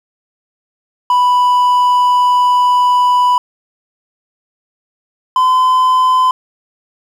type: tone pair in turn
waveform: triangle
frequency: 989 / 1020.9 Hz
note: B5 / C6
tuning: +2 / -43 cents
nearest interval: minor second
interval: 55 cents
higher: second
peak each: -6 dBFS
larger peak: neither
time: 1.1-3.38 / 5.36-6.31 s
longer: first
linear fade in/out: 2 ms
effects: 7-bit